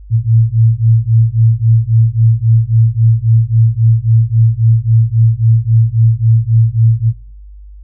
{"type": "beating tone pair", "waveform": "sine", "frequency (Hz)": [111.4, 115.1], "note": ["A2", "A#2"], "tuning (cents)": [22, -22], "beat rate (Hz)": 3.7, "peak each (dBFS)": -10, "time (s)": [0.1, 7.13], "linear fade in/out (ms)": 50, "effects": ["noise-tail reverb RT60 0.5 s tail -23 dB re dry", "added 50 Hz sine -31 dBFS peak until 7.83 s"]}